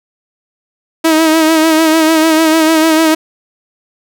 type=tone with vibrato; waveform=sawtooth; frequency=319 Hz; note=D#4; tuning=43 cents sharp; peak=-3 dBFS; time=1.04-3.15 s; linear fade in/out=10 ms; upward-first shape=sine; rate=6.7 Hz; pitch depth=41 cents each way; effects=none